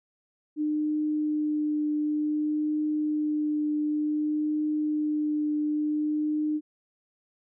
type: tone with vibrato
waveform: sine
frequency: 302 Hz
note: D4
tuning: 48 cents sharp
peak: -24 dBFS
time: 0.56-6.61 s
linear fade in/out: 50 ms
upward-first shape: triangle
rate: 0.55 Hz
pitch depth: 12 cents each way
effects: none